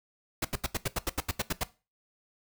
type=noise bursts; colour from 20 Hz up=pink; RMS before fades=-29 dBFS; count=12; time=0.42-1.636 s; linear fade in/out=5 ms; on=28 ms; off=80 ms; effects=noise-tail reverb RT60 0.3 s tail -18 dB re dry